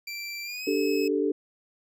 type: tone with pitch glide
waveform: 25% pulse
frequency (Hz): 2349 to 2576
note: D7 to E7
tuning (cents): 0 to -41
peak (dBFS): -30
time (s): 0.07-1.08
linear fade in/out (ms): 5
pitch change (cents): +159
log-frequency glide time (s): 0.43-0.68
type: chord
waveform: sine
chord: D suspended fourth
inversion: none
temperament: just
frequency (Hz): 293.7 / 391.6 / 440.5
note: D4 / G4 / A4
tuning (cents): 0 / -2 / +2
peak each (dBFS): -27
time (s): 0.67-1.32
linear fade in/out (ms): 5
effects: none